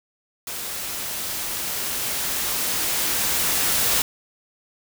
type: noise with level ramp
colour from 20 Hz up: white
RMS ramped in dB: -31 to -20 dBFS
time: 0.47-4.02 s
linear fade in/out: 2 ms
effects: none